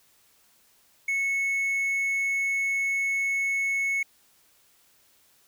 triangle tone, 2201 Hz, C#7, 13 cents flat, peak -22 dBFS, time 1.08-4.03 s, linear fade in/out 5 ms, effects white hiss -62 dBFS RMS until 5.47 s

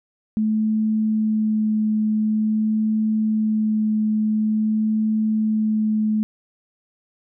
sine tone with vibrato, 216.2 Hz, A3, 30 cents flat, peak -17 dBFS, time 0.37-6.23 s, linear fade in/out 0 ms, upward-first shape sine, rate 0.47 Hz, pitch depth 9 cents each way, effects none

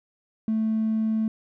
triangle tone, 220 Hz, A3, in tune, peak -18 dBFS, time 0.48-1.28 s, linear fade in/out 2 ms, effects tanh soft clip ceiling -18 dBFS

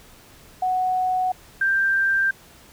sine tone pair in turn, 740 / 1578 Hz, F#5 / G6, 0 / +11 cents, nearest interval octave + minor second, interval 1311 cents, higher second, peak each -19 / -17 dBFS, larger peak second, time 0.62-1.32 / 1.61-2.31 s, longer neither, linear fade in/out 5 ms, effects pink hiss -49 dBFS RMS until 2.72 s

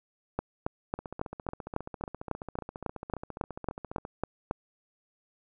two click trains, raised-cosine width 1 ms, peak -15 / -24 dBFS, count 16 / 46, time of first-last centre 0.39-4.511 / 0.99-4.051 s, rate 3.64 / 14.7 Hz, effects none

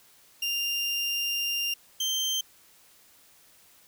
30% pulse tone pair in turn, 2794 / 3136 Hz, F7 / G7, 0 / 0 cents, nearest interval major second, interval 200 cents, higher second, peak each -24 / -23 dBFS, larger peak second, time 0.42-1.74 / 2-2.41 s, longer first, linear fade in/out 5 ms, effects white hiss -58 dBFS RMS until 3.87 s

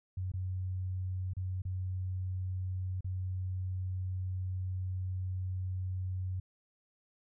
sine tone with dropouts, 92.7 Hz, F#2, 4 cents sharp, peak -33 dBFS, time 0.17-6.4 s, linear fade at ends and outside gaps 5 ms, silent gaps 0.318-0.337 / 1.335-1.367 / 1.62-1.651 / 3.008-3.044 s, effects none

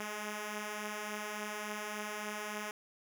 5% pulse beating tone pair, 207.7 / 211.2 Hz, G#3 / G#3, 0 / +29 cents, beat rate 3.5 Hz, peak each -34 / -28 dBFS, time 0-2.71 s, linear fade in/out 2 ms, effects none

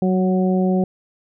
harmonic tone with a mistuned harmonic, 185 Hz, F#3, in tune, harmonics 1 / 2 / 3 / 4, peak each -16 / -22 / -26 / -28 dBFS, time 0.02-0.84 s, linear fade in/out 2 ms, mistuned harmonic 1, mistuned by +18 cents, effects none

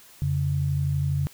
sine tone pair together, 88.34 / 140.6 Hz, F2 / C#3, +20 / +25 cents, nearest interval minor sixth, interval 805 cents, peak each -27 / -23 dBFS, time 0.22-1.27 s, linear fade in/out 0 ms, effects white hiss -51 dBFS RMS until 1.33 s

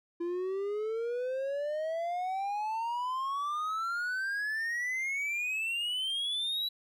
triangle exponential sweep, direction up, 339.1 to 3951 Hz, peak -29 dBFS, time 0.2-6.69 s, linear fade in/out 10 ms, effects none

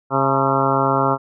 harmonic tone with a mistuned harmonic, 135.4 Hz, C#3, 40 cents flat, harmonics 1 / 2 / 3 / 4 / 5 / 6 / 7 / 8 / 9 / 10, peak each -24 / -24 / -24 / -24 / -24 / -24 / -24 / -24 / -24 / -24 dBFS, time 0.1-1.18 s, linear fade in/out 50 ms, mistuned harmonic 6, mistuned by +79 cents, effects none

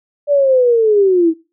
sine linear sweep, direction down, 587.3 to 316.4 Hz, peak -8 dBFS, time 0.27-1.34 s, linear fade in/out 50 ms, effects noise-tail reverb RT60 0.3 s tail -20 dB re dry

